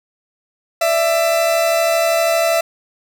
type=tone pair together; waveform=40% pulse; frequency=592.4 / 665 Hz; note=D5 / E5; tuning=+15 / +15 cents; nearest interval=major second; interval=200 cents; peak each=-22 / -13 dBFS; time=0.81-2.61 s; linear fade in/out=5 ms; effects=none